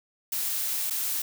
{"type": "noise with dropouts", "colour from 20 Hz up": "blue", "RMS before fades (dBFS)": -29, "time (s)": [0.32, 1.22], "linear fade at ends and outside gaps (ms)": 5, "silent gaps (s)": [0.9, 0.906], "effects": []}